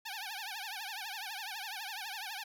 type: tone with vibrato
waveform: 10% pulse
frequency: 824 Hz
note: G#5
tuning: 14 cents flat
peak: -31 dBFS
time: 0.05-2.44 s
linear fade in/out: 10 ms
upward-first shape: triangle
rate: 12 Hz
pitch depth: 210 cents each way
effects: none